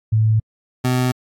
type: tone pair in turn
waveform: sine / 25% pulse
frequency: 109.7 / 126.38 Hz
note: A2 / B2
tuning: -5 / +40 cents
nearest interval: major second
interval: 245 cents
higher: second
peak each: -12 dBFS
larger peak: neither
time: 0.12-0.4 / 0.84-1.12 s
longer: neither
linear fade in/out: 10 ms
effects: AAC 48 kbps